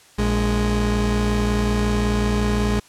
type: tone pair together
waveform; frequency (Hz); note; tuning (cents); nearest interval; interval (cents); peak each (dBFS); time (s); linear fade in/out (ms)
30% pulse; 58.28 / 207.7; A#1 / G#3; 0 / 0; octave + minor seventh; 2200; -18; 0.18-2.8; 10
effects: white hiss -50 dBFS RMS until 2.88 s + low-pass 9000 Hz 12 dB/octave